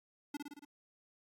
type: tone with echo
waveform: square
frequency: 290.2 Hz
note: D4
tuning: 21 cents flat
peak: -38 dBFS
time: 0.34-0.37 s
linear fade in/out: 5 ms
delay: 56 ms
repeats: 5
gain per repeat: -3 dB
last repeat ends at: 0.65 s
effects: AAC 64 kbps